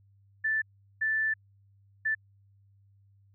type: tone bursts at uneven times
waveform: sine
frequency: 1760 Hz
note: A6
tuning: in tune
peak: -25 dBFS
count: 3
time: 0.44-0.62 / 1.01-1.34 / 2.05-2.15 s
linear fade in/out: 10 ms
effects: added 99 Hz sine -59 dBFS peak until 3.34 s